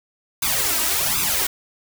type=noise with flanger; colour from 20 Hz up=white; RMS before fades=-21 dBFS; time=0.42-1.47 s; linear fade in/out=5 ms; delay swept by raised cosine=0.8 to 3.2 ms; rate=1.3 Hz; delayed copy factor=+0.95; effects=none